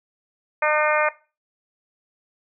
harmonic tone, 303.3 Hz, D#4, 44 cents flat, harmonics 2 / 3 / 4 / 5 / 6 / 7 / 8, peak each -22 / -24 / -25 / -26 / -27 / -27 / -28 dBFS, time 0.62-1.09 s, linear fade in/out 5 ms, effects noise-tail reverb RT60 0.3 s tail -17 dB re dry

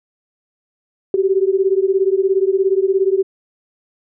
sine beating tone pair, 378 / 395 Hz, F#4 / G4, +37 / +13 cents, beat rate 17 Hz, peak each -15 / -16 dBFS, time 1.14-3.23 s, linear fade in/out 2 ms, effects none

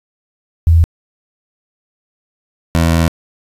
sine / 20% pulse tone pair in turn, 82.7 / 82.7 Hz, E2 / E2, +6 / +6 cents, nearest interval unison, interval 0 cents, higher neither, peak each -5 dBFS, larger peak neither, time 0.67-0.84 / 2.75-3.08 s, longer second, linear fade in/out 0 ms, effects resampled to 32000 Hz + 7-bit

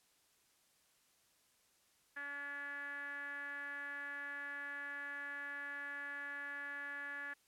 5% pulse tone with low-pass filter, 285 Hz, C#4, 48 cents sharp, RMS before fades -45 dBFS, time 2.16-7.34 s, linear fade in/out 10 ms, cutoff 1700 Hz, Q 8.9, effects white hiss -73 dBFS RMS until 7.47 s + low-pass 12000 Hz 12 dB/octave

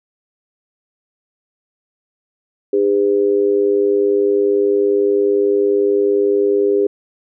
sine tone with amplitude modulation, 404.4 Hz, G#4, 46 cents flat, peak -8 dBFS, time 2.73-6.87 s, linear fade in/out 5 ms, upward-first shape sine, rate 100 Hz, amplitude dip 80%, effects none

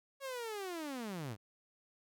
sawtooth linear sweep, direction down, 557 to 94.7 Hz, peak -36 dBFS, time 0.2-1.37 s, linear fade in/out 50 ms, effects none

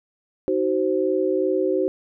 sine chord, C diminished, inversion first, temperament just, 314 / 376.7 / 523.3 Hz, Eb4 / Gb4 / C5, +16 / +31 / 0 cents, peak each -25 / -21 / -24 dBFS, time 0.48-1.88 s, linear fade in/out 0 ms, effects none

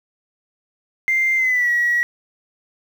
sine tone with pitch glide, 2093 to 1919.3 Hz, C7 to B6, 0 to -50 cents, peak -14 dBFS, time 1.08-2.03 s, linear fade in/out 0 ms, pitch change -150 cents, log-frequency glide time 1.36-1.7 s, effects tanh soft clip ceiling -10 dBFS + 7-bit

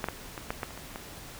clicks, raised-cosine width 0.5 ms, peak -14 / -15 / -22 / -15 / -16 / -30 / -27 / -22 dBFS, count 8, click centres 0.042 / 0.086 / 0.378 / 0.505 / 0.632 / 0.707 / 0.776 / 0.959 s, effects pink hiss -45 dBFS RMS until 1.39 s

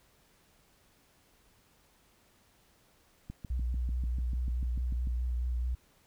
click train, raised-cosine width 5 ms, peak -28 dBFS, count 13, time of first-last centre 3.3-5.073 s, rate 6.77 Hz
sine tone with vibrato, 61 Hz, B1, 21 cents flat, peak -29 dBFS, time 3.5-5.75 s, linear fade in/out 5 ms, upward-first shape triangle, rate 4.7 Hz, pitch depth 36 cents each way
effects pink hiss -66 dBFS RMS until 6.06 s

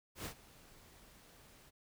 pink noise with ADSR envelope, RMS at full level -42 dBFS, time 0.15-1.71 s, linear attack 100 ms, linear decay 89 ms, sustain -19 dB, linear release 27 ms, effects none

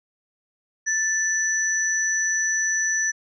sine tone pair together, 1760 / 5939 Hz, A6 / F#8, 0 / +6 cents, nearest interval octave + major sixth, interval 2106 cents, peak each -23 dBFS, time 0.86-3.12 s, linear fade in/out 20 ms, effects none

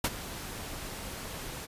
pink noise with ADSR envelope, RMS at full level -25 dBFS, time 0.04-1.67 s, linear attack 5 ms, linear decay 42 ms, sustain -15 dB, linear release 30 ms, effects resampled to 32000 Hz

